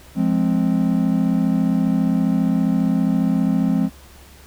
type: chord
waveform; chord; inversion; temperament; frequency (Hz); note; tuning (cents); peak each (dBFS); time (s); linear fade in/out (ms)
triangle; F minor; none; just; 174.61 / 209.5 / 261.9; F3 / Ab3 / C4; 0 / +15 / +2; -18; 0.15-3.9; 50
effects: added 68 Hz sine -45 dBFS peak until 4.46 s + pink hiss -47 dBFS RMS until 4.46 s